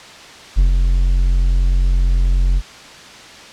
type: tone with ADSR envelope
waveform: triangle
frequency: 44.6 Hz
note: F1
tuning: 37 cents sharp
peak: -5 dBFS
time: 0.56-2.62 s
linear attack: 27 ms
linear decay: 110 ms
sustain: -4 dB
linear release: 47 ms
effects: white hiss -37 dBFS RMS until 3.52 s + low-pass 5000 Hz 12 dB/octave